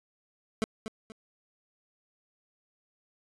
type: tone with echo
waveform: 25% pulse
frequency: 220 Hz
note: A3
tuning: in tune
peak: -22 dBFS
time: 0.62-0.64 s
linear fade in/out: 0 ms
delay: 240 ms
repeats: 2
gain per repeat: -9 dB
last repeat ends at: 1.12 s
effects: resampled to 24000 Hz